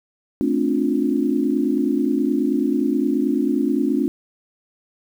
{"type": "chord", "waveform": "sine", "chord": "D minor seventh", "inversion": "second", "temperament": "just", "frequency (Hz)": [220.2, 264.3, 293.7, 352.4], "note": ["A3", "C4", "D4", "F4"], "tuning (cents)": [2, 18, 0, 16], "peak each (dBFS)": [-24, -21, -21, -25], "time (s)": [0.41, 4.08], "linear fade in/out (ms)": 0, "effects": ["8-bit"]}